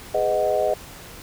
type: chord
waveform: sine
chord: G# minor seventh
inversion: none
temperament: equal with one note detuned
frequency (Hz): 415.3 / 502.5 / 622.3 / 740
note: G#4 / B4 / D#5 / F#5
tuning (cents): 0 / +30 / 0 / 0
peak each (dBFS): -26 / -25 / -21 / -26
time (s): 0.14-0.74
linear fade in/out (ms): 5
effects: pink hiss -41 dBFS RMS until 1.22 s